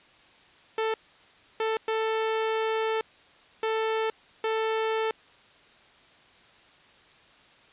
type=tone bursts at uneven times; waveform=sawtooth; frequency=442.6 Hz; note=A4; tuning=10 cents sharp; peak=-21 dBFS; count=5; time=0.78-0.94 / 1.6-1.77 / 1.88-3.01 / 3.63-4.1 / 4.44-5.11 s; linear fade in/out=2 ms; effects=white hiss -56 dBFS RMS until 7.72 s + resampled to 8000 Hz